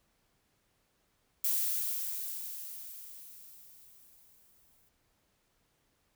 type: noise with exponential decay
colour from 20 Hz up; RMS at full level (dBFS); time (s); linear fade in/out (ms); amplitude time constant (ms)
violet; -29; 1.44-4.89; 5; 750
effects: pink hiss -74 dBFS RMS until 6.15 s

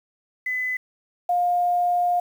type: tone pair in turn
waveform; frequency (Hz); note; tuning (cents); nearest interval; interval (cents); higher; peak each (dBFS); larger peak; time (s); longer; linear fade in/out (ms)
sine; 2011 / 708.1; B6 / F5; +31 / +24; octave + tritone; 1807; first; -23 / -18; second; 0.46-0.77 / 1.29-2.2; second; 5
effects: 8-bit

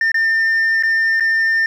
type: tone with dropouts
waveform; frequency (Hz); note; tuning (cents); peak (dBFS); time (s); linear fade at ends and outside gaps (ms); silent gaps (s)
sine; 1803; A6; +42; -10; 0.01-1.66; 2; 0.118-0.143 / 0.826-0.834 / 1.199-1.206
effects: tanh soft clip ceiling -12 dBFS + 8-bit

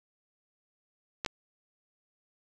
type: clicks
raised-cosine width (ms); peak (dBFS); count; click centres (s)
0.2; -14; 2; 1.248 / 1.262
effects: none

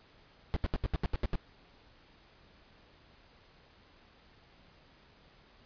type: noise bursts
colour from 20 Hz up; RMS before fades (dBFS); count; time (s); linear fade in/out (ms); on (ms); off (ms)
brown; -29; 9; 0.54-1.356; 0; 24; 75
effects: pink hiss -61 dBFS RMS until 5.65 s + resampled to 11025 Hz

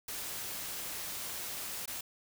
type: noise with dropouts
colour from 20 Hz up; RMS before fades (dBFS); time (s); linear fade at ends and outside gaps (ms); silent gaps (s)
white; -40; 0.08-2.01; 5; 1.858-1.876
effects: none

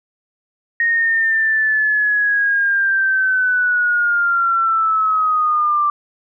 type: linear sweep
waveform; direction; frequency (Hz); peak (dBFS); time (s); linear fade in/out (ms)
sine; down; 1864.7 to 1174.7; -13; 0.8-5.9; 2
effects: none

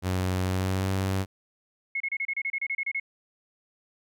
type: tone with pitch glide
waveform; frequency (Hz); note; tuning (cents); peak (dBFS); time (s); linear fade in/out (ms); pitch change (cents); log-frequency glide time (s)
sawtooth; 92.5 to 95.71; F#2 to G2; 0 to -41; -21; 0.02-1.26; 50; +59; 0.43-0.89
type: tone bursts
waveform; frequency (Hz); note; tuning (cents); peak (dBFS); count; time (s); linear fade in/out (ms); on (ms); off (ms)
sine; 2175; C#7; -33; -26; 13; 1.95-2.999; 5; 53; 30
effects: none

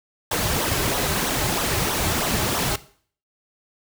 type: noise with flanger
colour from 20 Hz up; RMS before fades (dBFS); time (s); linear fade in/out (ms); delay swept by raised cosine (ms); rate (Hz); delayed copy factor
pink; -23; 0.31-2.76; 5; 0.41 to 4.31; 3.1; -0.7
effects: noise-tail reverb RT60 0.5 s tail -17 dB re dry

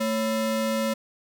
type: ring-modulated tone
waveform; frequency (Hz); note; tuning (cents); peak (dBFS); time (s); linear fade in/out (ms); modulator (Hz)
square; 388.1; G4; -17; -21; 0-0.94; 10; 165
effects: none

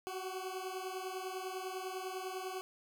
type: beating tone pair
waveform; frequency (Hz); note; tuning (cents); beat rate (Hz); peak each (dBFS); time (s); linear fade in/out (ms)
20% pulse; 370 / 380; F#4 / F#4; 0 / +46; 10; -37 / -38; 0.07-2.61; 0
effects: none

